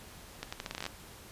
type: accelerating click train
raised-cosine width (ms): 0.2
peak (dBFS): -19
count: 12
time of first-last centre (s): 0.43-0.864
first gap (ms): 95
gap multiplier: 0.8
effects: pink hiss -51 dBFS RMS until 1.31 s + resampled to 32000 Hz